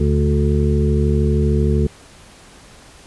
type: harmonic tone with a mistuned harmonic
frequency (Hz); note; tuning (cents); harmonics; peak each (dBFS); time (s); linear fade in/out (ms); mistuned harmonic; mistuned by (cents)
73; D2; -10; 1 / 2 / 3 / 5 / 6; -16 / -19 / -21 / -23 / -24; 0-1.87; 5; 1; +42
effects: pink hiss -44 dBFS RMS until 3.06 s + resampled to 24000 Hz